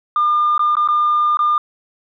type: tone with dropouts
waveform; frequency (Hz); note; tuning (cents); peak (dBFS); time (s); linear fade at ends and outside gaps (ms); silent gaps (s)
sine; 1205; D6; +44; -11; 0.16-1.58; 2; 0.579-0.593 / 0.754-0.768 / 0.876-0.886 / 1.371-1.391
effects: tanh soft clip ceiling -9 dBFS